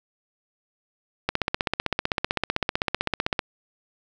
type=click train; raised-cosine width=0.3 ms; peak=-6 dBFS; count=34; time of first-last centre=1.29-3.392 s; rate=15.7 Hz; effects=none